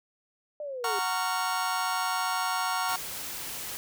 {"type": "linear sweep", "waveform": "sine", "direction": "down", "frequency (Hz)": [608, 388.3], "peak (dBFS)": -33, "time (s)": [0.6, 0.99], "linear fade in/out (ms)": 2}
{"type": "chord", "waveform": "40% pulse", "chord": "Gb major seventh", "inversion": "none", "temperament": "just", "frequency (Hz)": [740, 925, 1110, 1387.5], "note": ["Gb5", "Bb5", "Db6", "F6"], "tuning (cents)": [0, -14, 2, -12], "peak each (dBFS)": -32, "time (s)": [0.84, 2.96], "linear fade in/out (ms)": 2}
{"type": "noise", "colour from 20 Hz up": "white", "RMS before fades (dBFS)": -37, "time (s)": [2.89, 3.77], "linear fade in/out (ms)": 0}
{"effects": []}